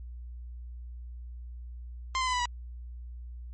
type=tone with pitch steps; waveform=sawtooth; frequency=1046.5 / 1027.3 / 1008.5 / 990 / 971.9 Hz; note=C6 / C6 / B5 / B5 / B5; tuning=0 / -32 / +36 / +4 / -28 cents; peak=-23 dBFS; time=2.15-2.455 s; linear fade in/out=0 ms; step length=61 ms; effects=added 60 Hz sine -39 dBFS peak until 3.53 s + MP3 32 kbps